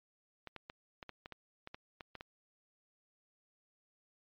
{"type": "clicks", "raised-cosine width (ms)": 0.3, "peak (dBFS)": -29, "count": 12, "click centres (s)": [0.473, 0.563, 0.699, 1.028, 1.093, 1.259, 1.323, 1.674, 1.745, 2.008, 2.153, 2.209], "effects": ["low-pass 5000 Hz 12 dB/octave", "MP3 48 kbps"]}